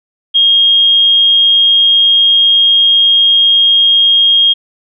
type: tone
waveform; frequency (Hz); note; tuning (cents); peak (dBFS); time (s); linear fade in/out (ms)
sine; 3246; G#7; -40; -5; 0.34-4.54; 20
effects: none